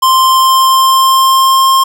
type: tone with pitch glide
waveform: square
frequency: 1046.5 to 1062.9 Hz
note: C6 to C6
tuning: 0 to +27 cents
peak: -6 dBFS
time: 0.02-1.84 s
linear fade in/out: 10 ms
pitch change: +27 cents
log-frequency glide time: 0.22-1.69 s
effects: none